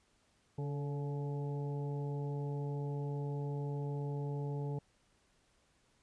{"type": "harmonic tone with a mistuned harmonic", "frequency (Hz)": 142.5, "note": "C#3", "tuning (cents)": 48, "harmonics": [1, 2, 3, 4, 5, 6], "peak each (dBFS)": [-36, -48, -44, -54, -57, -51], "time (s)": [0.58, 4.79], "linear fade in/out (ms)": 5, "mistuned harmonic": 3, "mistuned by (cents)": 27, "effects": ["pink hiss -72 dBFS RMS until 6.02 s", "resampled to 22050 Hz"]}